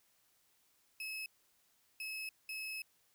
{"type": "tone bursts at uneven times", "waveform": "35% pulse", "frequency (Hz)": 2583, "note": "E7", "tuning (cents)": -36, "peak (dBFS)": -39, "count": 3, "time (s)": [[1, 1.26], [2, 2.29], [2.49, 2.82]], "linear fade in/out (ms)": 2, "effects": ["white hiss -73 dBFS RMS until 3.14 s"]}